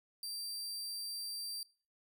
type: tone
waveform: sawtooth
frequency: 4699 Hz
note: D8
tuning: in tune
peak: -37 dBFS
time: 0.23-1.63 s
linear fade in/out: 2 ms
effects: noise-tail reverb RT60 0.4 s tail -21 dB re dry